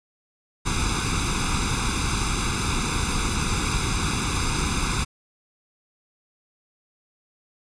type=noise with comb filter; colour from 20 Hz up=pink; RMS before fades=-24 dBFS; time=0.65-5.05 s; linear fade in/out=20 ms; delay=0.81 ms; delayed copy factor=+0.95; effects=resampled to 22050 Hz